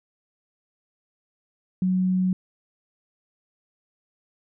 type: tone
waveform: sine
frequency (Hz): 185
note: F#3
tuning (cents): 0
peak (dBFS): -19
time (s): 1.82-2.33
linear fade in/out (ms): 2
effects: none